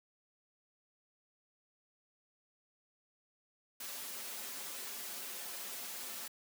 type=noise with comb filter; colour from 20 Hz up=white; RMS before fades=-44 dBFS; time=3.8-6.28 s; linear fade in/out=5 ms; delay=6.4 ms; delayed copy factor=-0.75; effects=high-pass 200 Hz 12 dB/octave